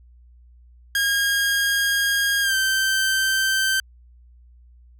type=tone with pitch glide; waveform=sawtooth; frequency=1627 to 1554.4 Hz; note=G#6 to G6; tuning=-36 to -15 cents; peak=-15 dBFS; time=0.95-3.8 s; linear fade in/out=2 ms; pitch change=-79 cents; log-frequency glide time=2.42-2.55 s; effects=added 60 Hz sine -47 dBFS peak until 4.99 s